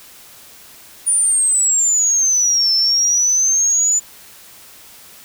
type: exponential two-way sweep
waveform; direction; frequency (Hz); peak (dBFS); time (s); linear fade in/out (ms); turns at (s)
sine; down then up; 9580 to 5300 to 7040; -12; 1.06-4; 20; 2.73
effects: white hiss -42 dBFS RMS until 5.24 s

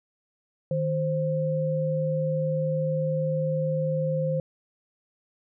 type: tone pair together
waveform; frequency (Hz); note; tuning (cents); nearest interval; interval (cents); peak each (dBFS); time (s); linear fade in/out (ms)
sine; 155.56 / 524.6; D#3 / C5; 0 / +4; octave + major sixth; 2104; -26; 0.71-4.4; 2
effects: none

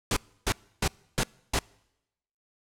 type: noise bursts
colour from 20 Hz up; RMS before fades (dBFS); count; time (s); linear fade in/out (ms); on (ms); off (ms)
pink; -25; 5; 0.11-1.59; 2; 56; 300
effects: noise-tail reverb RT60 0.9 s tail -26 dB re dry + low-pass 10000 Hz 12 dB/octave

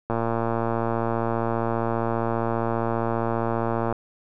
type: click train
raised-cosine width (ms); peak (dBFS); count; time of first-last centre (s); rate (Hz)
1; -11; 441; 0.1-3.926; 115
effects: none

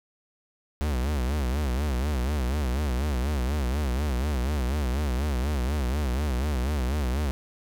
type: tone with vibrato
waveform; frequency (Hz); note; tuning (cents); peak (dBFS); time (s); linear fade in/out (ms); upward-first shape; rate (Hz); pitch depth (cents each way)
45% pulse; 68.1; C#2; -30; -24; 0.81-7.31; 0; sine; 4.1; 200
effects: none

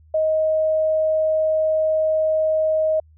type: tone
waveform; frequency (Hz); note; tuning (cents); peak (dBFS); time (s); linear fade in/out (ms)
sine; 628; D#5; +16; -16; 0.14-3; 5
effects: added 78 Hz sine -48 dBFS peak until 3.17 s

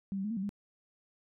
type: tone with pitch steps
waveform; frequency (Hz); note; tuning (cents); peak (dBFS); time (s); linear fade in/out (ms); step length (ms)
sine; 195.8 / 193.2 / 211 / 230.2 / 190.6 / 203.4; G3 / G3 / G#3 / A#3 / G3 / G#3; -2 / -25 / +28 / -22 / -48 / -36; -32; 0.12-0.492; 0; 62
effects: none

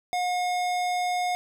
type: tone with hard clipping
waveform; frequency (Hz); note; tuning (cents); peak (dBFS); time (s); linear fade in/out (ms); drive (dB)
sine; 720; F#5; -47; -26; 0.13-1.35; 0; 18
effects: none

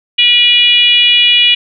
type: tone with frequency modulation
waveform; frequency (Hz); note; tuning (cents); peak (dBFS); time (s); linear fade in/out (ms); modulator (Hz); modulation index
sine; 2902; F#7; -34; -5; 0.18-1.55; 10; 482; 1
effects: none

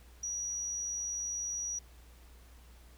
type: tone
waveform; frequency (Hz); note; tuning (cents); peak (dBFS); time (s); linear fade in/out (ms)
sine; 5800; F#8; -35; -34; 0.23-1.79; 5
effects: added 60 Hz sine -54 dBFS peak until 2.97 s + pink hiss -62 dBFS RMS until 2.97 s

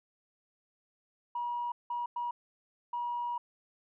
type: tone bursts at uneven times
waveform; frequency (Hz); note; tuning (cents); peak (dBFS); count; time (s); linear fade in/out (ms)
sine; 960; B5; -49; -31; 4; 1.35-1.72 / 1.9-2.06 / 2.16-2.31 / 2.93-3.38; 5
effects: tanh soft clip ceiling -27 dBFS

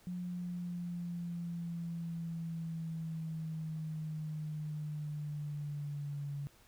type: linear sweep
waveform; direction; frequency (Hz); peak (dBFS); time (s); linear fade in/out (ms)
sine; down; 179.1 to 141.8; -37; 0.07-6.47; 0
effects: pink hiss -64 dBFS RMS until 6.67 s

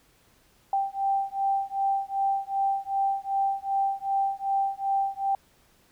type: beating tone pair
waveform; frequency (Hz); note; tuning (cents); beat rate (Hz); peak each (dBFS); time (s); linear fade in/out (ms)
sine; 784 / 786.6; G5 / G5; 0 / +6; 2.6; -27 / -27; 0.73-5.35; 2
effects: pink hiss -62 dBFS RMS until 5.91 s

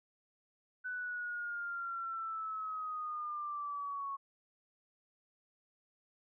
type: linear sweep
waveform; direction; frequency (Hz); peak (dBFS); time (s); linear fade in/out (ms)
sine; down; 1500 to 1100; -37; 0.84-4.17; 20
effects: none

